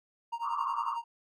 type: tone with tremolo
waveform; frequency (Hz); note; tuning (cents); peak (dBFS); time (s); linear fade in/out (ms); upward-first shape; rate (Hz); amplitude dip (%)
triangle; 932.3; A#5; 0; -28; 0.32-1.04; 10; triangle; 11; 100
type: band-pass noise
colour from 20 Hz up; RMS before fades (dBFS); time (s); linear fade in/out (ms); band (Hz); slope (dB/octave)
white; -34; 0.41-0.98; 50; 1000 to 1200; 96
effects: none